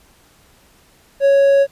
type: tone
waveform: triangle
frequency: 554.4 Hz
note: C#5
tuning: in tune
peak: -7 dBFS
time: 1.2-1.67 s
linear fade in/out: 50 ms
effects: pink hiss -52 dBFS RMS until 1.71 s + resampled to 32000 Hz